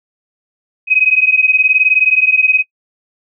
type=beating tone pair; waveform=sine; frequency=2516 / 2535 Hz; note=D#7 / D#7; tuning=+19 / +32 cents; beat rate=19 Hz; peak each=-11 dBFS; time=0.87-2.64 s; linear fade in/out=50 ms; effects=noise-tail reverb RT60 0.1 s tail -25 dB re dry